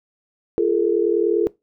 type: tone cluster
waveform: sine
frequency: 343.7 / 413.4 / 454 Hz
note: F4 / G#4 / A#4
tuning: -28 / -8 / -46 cents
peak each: -20 dBFS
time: 0.58-1.47 s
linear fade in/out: 0 ms
effects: noise-tail reverb RT60 0.2 s tail -21 dB re dry